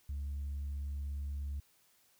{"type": "tone", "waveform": "sine", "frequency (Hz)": 70.8, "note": "C#2", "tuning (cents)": 37, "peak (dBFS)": -34, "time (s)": [0.09, 1.6], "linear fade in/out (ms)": 5, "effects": ["tanh soft clip ceiling -34 dBFS", "white hiss -69 dBFS RMS until 2.19 s"]}